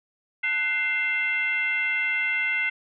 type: tone with frequency modulation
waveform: sine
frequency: 2093 Hz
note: C7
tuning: in tune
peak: -22 dBFS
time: 0.43-2.7 s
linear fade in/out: 10 ms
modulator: 602 Hz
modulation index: 0.84
effects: none